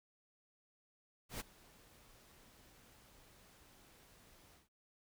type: noise with ADSR envelope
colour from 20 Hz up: pink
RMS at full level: -42 dBFS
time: 1.29-4.69 s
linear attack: 110 ms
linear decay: 21 ms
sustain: -22 dB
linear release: 150 ms
effects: none